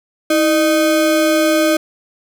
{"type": "ring-modulated tone", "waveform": "square", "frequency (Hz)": 465.4, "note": "A#4", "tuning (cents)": -3, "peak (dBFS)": -9, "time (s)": [0.3, 1.77], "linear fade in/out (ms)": 5, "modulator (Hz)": 144, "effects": []}